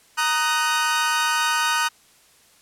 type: chord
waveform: sawtooth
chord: D# minor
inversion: second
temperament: equal with one note detuned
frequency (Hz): 932.3 / 1244.5 / 1502.4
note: A#5 / D#6 / F#6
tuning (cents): 0 / 0 / +26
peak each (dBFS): -20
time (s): 0.17-1.89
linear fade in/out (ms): 20
effects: white hiss -55 dBFS RMS until 2.61 s + low-pass 11000 Hz 12 dB/octave